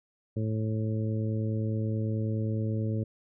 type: harmonic tone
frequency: 109.4 Hz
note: A2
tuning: 9 cents flat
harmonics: 1 / 2 / 3 / 4 / 5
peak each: -28 / -34 / -38 / -40 / -42 dBFS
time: 0.36-3.04 s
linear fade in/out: 10 ms
effects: none